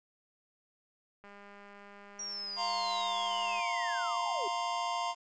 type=click train; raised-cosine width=0.5 ms; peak=-38 dBFS; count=477; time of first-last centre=1.24-3.596 s; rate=202 Hz
type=linear sweep; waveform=sine; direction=down; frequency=5730 to 360 Hz; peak=-37 dBFS; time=2.19-4.48 s; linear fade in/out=5 ms
type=chord; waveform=square; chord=F suspended fourth; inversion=none; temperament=equal; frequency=698.5 / 932.3 / 1046.5 Hz; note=F5 / Bb5 / C6; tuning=0 / 0 / 0 cents; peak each=-37 dBFS; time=2.56-5.15 s; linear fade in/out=50 ms
effects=resampled to 16000 Hz + 10-bit